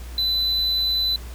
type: tone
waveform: triangle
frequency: 4005 Hz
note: B7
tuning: 23 cents sharp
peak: -18 dBFS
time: 0.18-1.16 s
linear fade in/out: 2 ms
effects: added 60 Hz sine -33 dBFS peak until 1.34 s + pink hiss -44 dBFS RMS until 1.34 s